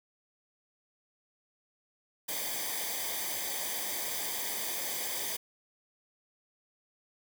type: noise with comb filter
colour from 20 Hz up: white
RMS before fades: -35 dBFS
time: 2.28-5.37 s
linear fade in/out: 10 ms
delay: 0.73 ms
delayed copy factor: -0.75
effects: none